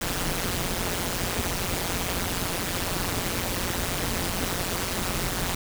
pink noise with amplitude modulation, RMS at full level -24 dBFS, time 0.01-5.55 s, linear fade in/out 5 ms, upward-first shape sine, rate 178 Hz, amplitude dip 95%, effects none

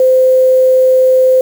sine tone with quantisation, 516 Hz, C5, 24 cents flat, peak -5 dBFS, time 0-1.41 s, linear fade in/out 2 ms, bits 5, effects none

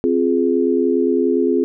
sine chord, F minor, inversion second, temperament just, 261.9 / 349.2 / 419.1 Hz, C4 / F4 / Ab4, +2 / 0 / +16 cents, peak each -18 dBFS, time 0.04-1.64 s, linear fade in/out 0 ms, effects none

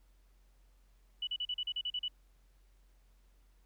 sine tone bursts, 2960 Hz, F#7, in tune, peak -33 dBFS, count 10, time 1.22-2.082 s, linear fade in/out 5 ms, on 52 ms, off 38 ms, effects added 45 Hz sine -62 dBFS peak until 3.65 s + pink hiss -75 dBFS RMS until 3.65 s

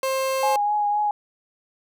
30% pulse tone, 530 Hz, C5, 22 cents sharp, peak -19 dBFS, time 0.03-0.56 s, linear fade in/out 2 ms
sine tone with vibrato, 830.6 Hz, G#5, in tune, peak -19 dBFS, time 0.43-1.11 s, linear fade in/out 2 ms, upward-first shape triangle, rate 3.9 Hz, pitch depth 24 cents each way
effects none

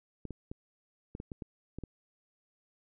clicks, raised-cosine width 3 ms, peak -27 dBFS, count 9, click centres 0.253 / 0.307 / 0.515 / 1.151 / 1.201 / 1.318 / 1.422 / 1.786 / 1.837 s, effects none

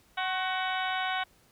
harmonic tone with a mistuned harmonic, 374.5 Hz, F#4, 21 cents sharp, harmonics 2 / 3 / 4 / 5 / 6 / 7 / 8 / 9 / 10, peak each -32 / -37 / -34 / -41 / -38 / -48 / -39 / -44 / -41 dBFS, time 0.17-1.24 s, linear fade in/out 10 ms, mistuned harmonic 3, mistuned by -46 cents, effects pink hiss -63 dBFS RMS until 1.51 s

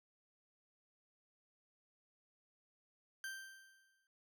40% pulse tone with exponential decay, 1568 Hz, G6, in tune, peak -40 dBFS, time 3.24-4.07 s, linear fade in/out 1 ms, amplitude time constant 180 ms, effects none

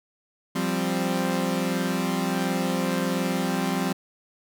sawtooth chord, F suspended second, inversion none, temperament equal, 174.61 / 196 / 261.6 Hz, F3 / G3 / C4, 0 / 0 / 0 cents, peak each -24 dBFS, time 0.55-3.93 s, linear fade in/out 10 ms, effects none

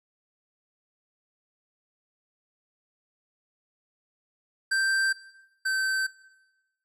square tone pair in turn, 1568 / 1545.5 Hz, G6 / G6, 0 / -25 cents, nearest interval unison, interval 25 cents, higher first, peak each -23 / -25 dBFS, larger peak first, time 4.71-5.13 / 5.65-6.07 s, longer neither, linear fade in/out 10 ms, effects noise-tail reverb RT60 1.0 s tail -19 dB re dry + low-pass 10000 Hz 12 dB/octave

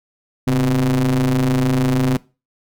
square ring-modulated tone, 61.6 Hz, B1, 4 cents flat, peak -12 dBFS, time 0.47-2.17 s, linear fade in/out 5 ms, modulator 198 Hz, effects noise-tail reverb RT60 0.3 s tail -21 dB re dry

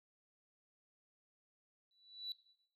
sine tone with exponential growth, 3951 Hz, B7, in tune, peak -36 dBFS, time 1.91-2.32 s, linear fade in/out 1 ms, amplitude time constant 87 ms, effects noise-tail reverb RT60 0.7 s tail -17 dB re dry + tanh soft clip ceiling -36 dBFS

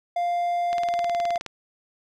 triangle tone with pitch glide, 698.5 to 692.1 Hz, F5 to F5, 0 to -16 cents, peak -20 dBFS, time 0.16-1.38 s, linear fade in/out 5 ms, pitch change -16 cents, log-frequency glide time 0.62-1.21 s
click train, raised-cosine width 0.2 ms, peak -16 dBFS, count 15, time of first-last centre 0.73-1.463 s, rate 19.1 Hz
effects none

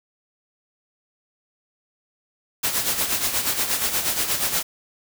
white noise with tremolo, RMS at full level -21 dBFS, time 2.63-4.63 s, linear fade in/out 10 ms, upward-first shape sine, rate 8.4 Hz, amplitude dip 60%, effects none

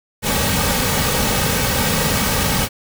pink noise with comb filter, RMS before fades -18 dBFS, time 0.22-2.69 s, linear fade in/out 50 ms, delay 2.9 ms, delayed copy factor -0.6, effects none

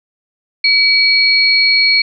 sine tone pair together, 2280 / 4318 Hz, C#7 / C#8, +48 / -46 cents, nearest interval major seventh, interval 1106 cents, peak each -11 dBFS, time 0.64-2.02 s, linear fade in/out 5 ms, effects none

